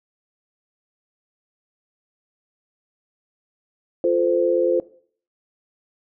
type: chord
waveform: sine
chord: F major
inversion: none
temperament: equal with one note detuned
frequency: 349.2 / 440 / 517.5 Hz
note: F4 / A4 / C5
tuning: 0 / 0 / -19 cents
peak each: -20 / -23 / -19 dBFS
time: 4.04-4.8 s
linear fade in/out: 2 ms
effects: noise-tail reverb RT60 0.5 s tail -18 dB re dry